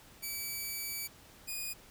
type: tone pair in turn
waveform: 5% pulse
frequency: 2300 / 2470 Hz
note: D7 / D#7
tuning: -37 / -13 cents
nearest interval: minor second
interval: 124 cents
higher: second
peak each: -27 dBFS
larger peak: neither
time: 0.22-1.08 / 1.47-1.74 s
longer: first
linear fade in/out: 20 ms
effects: pink hiss -57 dBFS RMS until 1.9 s